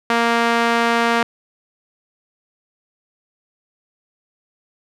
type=tone with band-pass filter; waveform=sawtooth; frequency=233.1 Hz; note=A#3; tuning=in tune; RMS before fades=-17 dBFS; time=0.1-1.23 s; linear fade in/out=2 ms; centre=1400 Hz; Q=0.74; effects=none